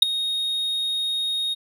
triangle tone with ADSR envelope, 3729 Hz, A#7, in tune, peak -3 dBFS, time 0.02-1.55 s, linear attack 6 ms, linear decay 7 ms, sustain -18 dB, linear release 23 ms, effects none

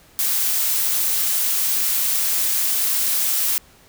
blue noise, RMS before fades -20 dBFS, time 0.19-3.58 s, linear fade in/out 0 ms, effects pink hiss -51 dBFS RMS until 3.88 s

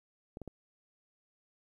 clicks, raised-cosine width 2 ms, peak -29 dBFS, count 3, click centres 0.371 / 0.417 / 0.477 s, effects 11-bit

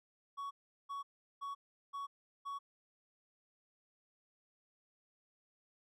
triangle tone bursts, 1119 Hz, C#6, 16 cents sharp, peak -38 dBFS, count 5, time 0.37-2.59 s, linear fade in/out 20 ms, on 140 ms, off 380 ms, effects none

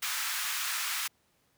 pink high-pass noise, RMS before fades -33 dBFS, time 0.02-1.08 s, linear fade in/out 10 ms, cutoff 1200 Hz, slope 24 dB/octave, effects pink hiss -70 dBFS RMS until 1.57 s + high-pass 80 Hz 12 dB/octave

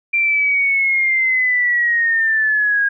sine linear sweep, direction down, 2369 to 1625 Hz, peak -13 dBFS, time 0.13-2.89 s, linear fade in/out 10 ms, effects none

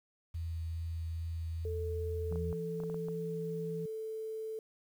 sine tone with vibrato, 82.41 Hz, E2, in tune, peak -35 dBFS, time 0.34-2.53 s, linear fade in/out 10 ms, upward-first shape triangle, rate 2.4 Hz, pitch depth 12 cents each way
sine tone, 440 Hz, A4, in tune, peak -37 dBFS, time 1.65-4.59 s, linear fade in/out 2 ms
sine tone with pitch glide, 167.4 to 165.76 Hz, E3 to E3, +27 to +10 cents, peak -38 dBFS, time 2.31-3.86 s, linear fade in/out 5 ms, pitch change -17 cents, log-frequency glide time 3.21-3.37 s
clicks, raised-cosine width 1 ms, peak -34 dBFS, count 8, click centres 2.325 / 2.358 / 2.528 / 2.802 / 2.836 / 2.899 / 2.944 / 3.085 s
effects 10-bit

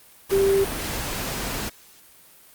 sine tone in noise, 392 Hz, G4, in tune, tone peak -16 dBFS, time 0.31-0.65 s, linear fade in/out 20 ms, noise pink, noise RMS -29 dBFS, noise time 0.29-1.7 s, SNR +10 dB, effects white hiss -51 dBFS RMS until 2.54 s + Opus 32 kbps

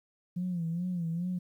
sine tone with vibrato, 173 Hz, F3, 16 cents flat, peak -29 dBFS, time 0.36-1.39 s, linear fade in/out 10 ms, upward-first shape sine, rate 2.4 Hz, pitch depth 95 cents each way, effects tanh soft clip ceiling -25 dBFS + 11-bit

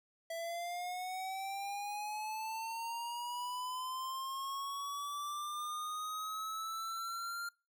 square linear sweep, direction up, 659.3 to 1396.9 Hz, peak -39 dBFS, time 0.3-7.49 s, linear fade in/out 5 ms, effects noise-tail reverb RT60 0.3 s tail -24 dB re dry

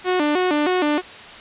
sawtooth tone with vibrato, 329.6 Hz, E4, in tune, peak -13 dBFS, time 0.04-1.02 s, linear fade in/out 50 ms, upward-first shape square, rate 3.2 Hz, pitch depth 180 cents each way, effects white hiss -38 dBFS RMS until 1.4 s + resampled to 8000 Hz

